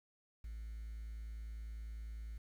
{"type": "tone", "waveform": "triangle", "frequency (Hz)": 55, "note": "A1", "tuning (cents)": 0, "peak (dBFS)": -40, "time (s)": [0.44, 2.38], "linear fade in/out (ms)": 5, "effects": ["tanh soft clip ceiling -39 dBFS", "11-bit"]}